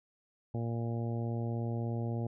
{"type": "harmonic tone", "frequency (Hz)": 116.54, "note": "A#2", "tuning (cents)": 0, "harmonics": [1, 2, 3, 4, 5, 6, 7], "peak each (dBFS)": [-33, -39, -43, -45, -47, -49, -50], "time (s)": [0.54, 2.27], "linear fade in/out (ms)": 5, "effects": []}